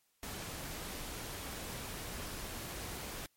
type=noise; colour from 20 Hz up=pink; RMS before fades=-43 dBFS; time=0.23-3.26 s; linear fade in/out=0 ms; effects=white hiss -75 dBFS RMS until 3.36 s + MP3 64 kbps